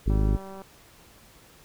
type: harmonic tone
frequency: 51.9 Hz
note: G#1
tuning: in tune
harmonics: 1 / 2 / 3 / 4 / 5 / 6 / 7 / 8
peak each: -21 / -27 / -31 / -33 / -35 / -37 / -38 / -39 dBFS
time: 0.06-0.37 s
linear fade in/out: 10 ms
type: click train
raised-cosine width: 1 ms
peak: -29 dBFS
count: 101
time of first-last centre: 0.1-0.618 s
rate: 193 Hz
effects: pink hiss -54 dBFS RMS until 1.64 s